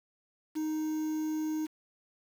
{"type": "tone with quantisation", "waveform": "triangle", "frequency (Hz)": 311.1, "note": "D#4", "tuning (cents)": 0, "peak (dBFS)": -28, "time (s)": [0.55, 1.67], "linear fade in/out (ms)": 20, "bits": 8, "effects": []}